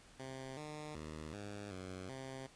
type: tone with pitch steps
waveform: 10% pulse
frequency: 132.1 / 151.4 / 77.4 / 102.2 / 92.9 / 132.5 Hz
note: C3 / D#3 / D#2 / G#2 / F#2 / C3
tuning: +17 / -47 / -9 / -27 / +7 / +22 cents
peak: -37 dBFS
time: 0.19-2.47 s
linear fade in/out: 10 ms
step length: 380 ms
effects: pink hiss -62 dBFS RMS until 2.55 s + resampled to 22050 Hz